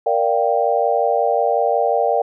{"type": "chord", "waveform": "sine", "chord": "G minor seventh", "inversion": "first", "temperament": "equal", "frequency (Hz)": [466.2, 587.3, 698.5, 784], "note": ["Bb4", "D5", "F5", "G5"], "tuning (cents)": [0, 0, 0, 0], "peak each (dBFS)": -20, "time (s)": [0.06, 2.22], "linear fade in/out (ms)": 5, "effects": []}